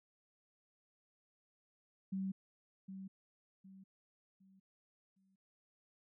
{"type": "tone with echo", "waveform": "sine", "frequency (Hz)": 191.8, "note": "G3", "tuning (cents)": -37, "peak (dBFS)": -36, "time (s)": [2.12, 2.32], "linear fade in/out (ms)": 10, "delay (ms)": 760, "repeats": 4, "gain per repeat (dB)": -9, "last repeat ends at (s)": 5.36, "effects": []}